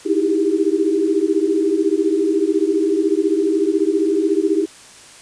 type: tone cluster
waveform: sine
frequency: 313.2 / 329.1 / 389.3 / 403.6 Hz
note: D#4 / E4 / G4 / G#4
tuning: +11 / -3 / -12 / -49 cents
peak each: -20 dBFS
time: 0.05-4.66 s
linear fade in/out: 20 ms
effects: white hiss -42 dBFS RMS until 5.21 s + resampled to 22050 Hz